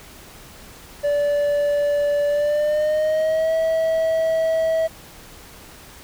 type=tone with pitch glide; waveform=triangle; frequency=580 to 647.3 Hz; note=D5 to E5; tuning=-22 to -32 cents; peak=-15 dBFS; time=1.03-4.88 s; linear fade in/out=20 ms; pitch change=+190 cents; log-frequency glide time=2.28-3.54 s; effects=pink hiss -43 dBFS RMS until 6.03 s